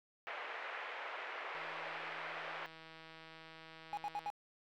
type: band-pass noise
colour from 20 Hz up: white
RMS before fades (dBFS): -45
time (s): 0.27-2.66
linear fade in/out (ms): 0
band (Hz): 470 to 2300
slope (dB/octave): 24
type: click train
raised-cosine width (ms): 0.3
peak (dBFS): -38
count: 442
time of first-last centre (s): 1.55-4.289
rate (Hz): 161
type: tone bursts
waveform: triangle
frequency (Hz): 826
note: G#5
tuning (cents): -10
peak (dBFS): -35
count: 4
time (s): 3.93-4.302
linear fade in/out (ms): 0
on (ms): 42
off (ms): 68
effects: none